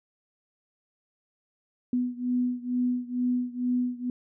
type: beating tone pair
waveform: sine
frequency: 246.9 / 249.1 Hz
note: B3 / B3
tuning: 0 / +15 cents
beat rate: 2.2 Hz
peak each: -27 / -29 dBFS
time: 1.93-4.1 s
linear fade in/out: 2 ms
effects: none